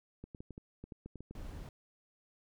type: clicks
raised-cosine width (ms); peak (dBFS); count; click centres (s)
3; -33; 11; 0.24 / 0.348 / 0.405 / 0.507 / 0.579 / 0.84 / 0.922 / 1.06 / 1.157 / 1.206 / 1.31
type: noise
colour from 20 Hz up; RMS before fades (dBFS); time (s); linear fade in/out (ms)
brown; -45; 1.35-1.69; 2
effects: none